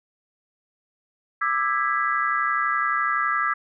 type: chord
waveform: sine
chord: E dominant seventh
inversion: third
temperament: just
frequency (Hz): 1186.7 / 1318.5 / 1648.1 / 1977.8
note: D6 / E6 / G#6 / B6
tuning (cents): +18 / 0 / -14 / +2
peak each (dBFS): -25 / -25 / -26 / -29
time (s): 1.41-3.54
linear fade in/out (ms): 10
effects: none

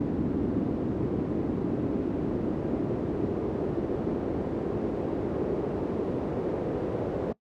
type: noise with band-pass filter sweep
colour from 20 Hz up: brown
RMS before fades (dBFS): -29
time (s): 0-7.33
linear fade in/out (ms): 10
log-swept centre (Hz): 290 to 440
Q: 2
effects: noise-tail reverb RT60 0.1 s tail -21 dB re dry + high-pass 60 Hz 12 dB/octave

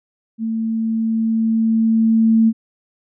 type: tone with level ramp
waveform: sine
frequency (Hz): 224.1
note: A3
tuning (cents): +32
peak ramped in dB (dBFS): -19 to -9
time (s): 0.38-2.53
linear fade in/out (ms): 50
effects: none

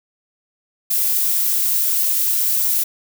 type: noise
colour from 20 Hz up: violet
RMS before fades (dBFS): -18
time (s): 0.9-2.84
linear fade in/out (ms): 10
effects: none

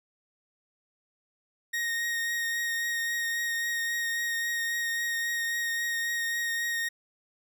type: tone with vibrato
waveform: 40% pulse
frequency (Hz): 1865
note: A#6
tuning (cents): 0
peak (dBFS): -27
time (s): 1.73-6.89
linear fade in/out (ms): 10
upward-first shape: triangle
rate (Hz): 3.7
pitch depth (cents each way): 18
effects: none

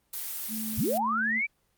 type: noise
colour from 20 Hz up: blue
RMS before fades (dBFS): -35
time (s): 0.13-0.98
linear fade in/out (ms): 5
type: tone with pitch glide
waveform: sine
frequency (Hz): 220 to 222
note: A3 to A3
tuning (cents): 0 to +16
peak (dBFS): -33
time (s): 0.48-1.42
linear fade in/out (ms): 50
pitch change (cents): +16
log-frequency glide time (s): 0.8-1.01
type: linear sweep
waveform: sine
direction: up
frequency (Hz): 49.35 to 2366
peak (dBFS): -25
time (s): 0.77-1.47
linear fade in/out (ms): 20
effects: pink hiss -71 dBFS RMS until 1.77 s + Opus 24 kbps

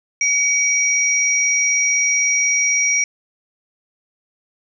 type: tone pair together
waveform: sine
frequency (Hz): 2269 / 5725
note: C#7 / F8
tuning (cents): +40 / +42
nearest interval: octave + major third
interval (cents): 1602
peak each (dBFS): -17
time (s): 0.21-3.04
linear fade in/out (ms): 2
effects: none

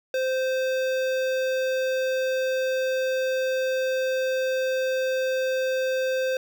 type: tone with notch filter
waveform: square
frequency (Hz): 520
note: C5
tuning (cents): -11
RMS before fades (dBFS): -25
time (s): 0.14-6.37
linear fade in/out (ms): 2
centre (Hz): 9900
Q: 0.57
effects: none

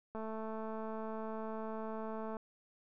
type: click train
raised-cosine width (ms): 1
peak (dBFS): -30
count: 489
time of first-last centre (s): 0.15-2.368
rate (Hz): 220
effects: none

